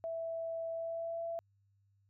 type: tone with pitch glide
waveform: sine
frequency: 659.3 to 669.7 Hz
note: E5 to E5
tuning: 0 to +27 cents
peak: -36 dBFS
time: 0.04-1.39 s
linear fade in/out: 0 ms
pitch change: +27 cents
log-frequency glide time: 0.71-1.24 s
effects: added 99 Hz sine -69 dBFS peak until 2.09 s